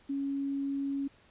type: tone with quantisation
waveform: sine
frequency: 277.2 Hz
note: C#4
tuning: in tune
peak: -30 dBFS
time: 0.09-1.08 s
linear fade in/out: 10 ms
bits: 10
effects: pink hiss -62 dBFS RMS until 1.3 s + resampled to 8000 Hz